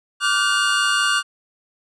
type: tone cluster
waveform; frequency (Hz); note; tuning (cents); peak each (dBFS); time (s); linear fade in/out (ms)
square; 1164 / 1425 / 1530 / 2827; D6 / F6 / G6 / F7; -16 / +34 / -42 / +20; -23; 0.2-1.23; 50
effects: resampled to 22050 Hz